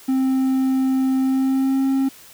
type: tone with pitch glide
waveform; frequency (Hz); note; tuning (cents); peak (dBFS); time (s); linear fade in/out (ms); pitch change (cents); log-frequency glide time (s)
triangle; 263.2 to 268.6; C4 to C4; +10 to +46; -14; 0.08-2.09; 10; +36; 1.19-1.86
effects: white hiss -45 dBFS RMS until 2.33 s